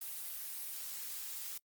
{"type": "noise", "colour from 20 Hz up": "blue", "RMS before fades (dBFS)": -43, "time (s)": [0.01, 1.58], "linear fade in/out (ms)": 5, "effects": ["noise-tail reverb RT60 0.1 s tail -26 dB re dry", "Opus 32 kbps"]}